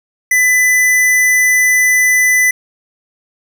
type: tone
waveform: square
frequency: 2000 Hz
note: B6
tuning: 21 cents sharp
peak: -9 dBFS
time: 0.31-2.51 s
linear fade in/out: 5 ms
effects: none